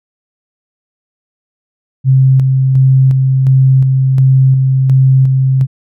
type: tone with tremolo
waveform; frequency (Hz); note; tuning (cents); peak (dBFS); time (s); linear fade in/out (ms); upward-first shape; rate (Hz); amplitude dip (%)
sine; 132.4; C3; +21; -4; 2.04-5.67; 50; square; 1.4; 30
effects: none